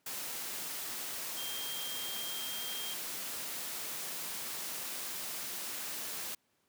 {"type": "tone in noise", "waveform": "sine", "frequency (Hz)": 3200, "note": "G7", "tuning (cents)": 35, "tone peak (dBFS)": -41, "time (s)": [1.37, 2.94], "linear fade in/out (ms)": 5, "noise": "white", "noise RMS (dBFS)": -40, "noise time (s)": [0.06, 6.35], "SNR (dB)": -4, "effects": ["pink hiss -75 dBFS RMS until 6.68 s", "high-pass 150 Hz 12 dB/octave"]}